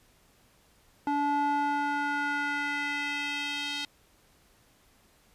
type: tone with band-pass filter sweep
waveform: square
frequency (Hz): 288.2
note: D4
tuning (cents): -33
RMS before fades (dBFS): -30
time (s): 1.07-3.85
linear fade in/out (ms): 2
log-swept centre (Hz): 700 to 3600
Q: 2.2
effects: pink hiss -63 dBFS RMS until 5.34 s + resampled to 32000 Hz